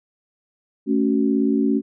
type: chord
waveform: sine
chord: F# minor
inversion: first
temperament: equal with one note detuned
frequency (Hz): 220 / 277.2 / 373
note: A3 / C#4 / F#4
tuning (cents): 0 / 0 / +14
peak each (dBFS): -20 / -19 / -24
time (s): 0.86-1.82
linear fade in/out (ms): 50
effects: none